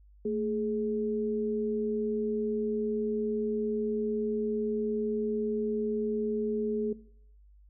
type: tone pair together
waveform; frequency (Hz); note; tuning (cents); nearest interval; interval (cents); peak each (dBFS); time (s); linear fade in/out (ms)
sine; 222.8 / 420.5; A3 / G#4; +22 / +22; major seventh; 1100; -32 / -29; 0.25-6.93; 5
effects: noise-tail reverb RT60 0.7 s tail -20 dB re dry + added 50 Hz sine -54 dBFS peak until 7.69 s